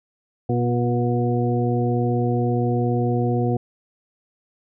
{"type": "harmonic tone with a mistuned harmonic", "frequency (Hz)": 121, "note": "B2", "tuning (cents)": -35, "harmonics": [1, 2, 3, 4, 6], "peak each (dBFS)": [-21, -24, -26, -27, -29], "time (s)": [0.49, 3.57], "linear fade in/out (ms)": 5, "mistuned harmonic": 3, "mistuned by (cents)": -16, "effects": []}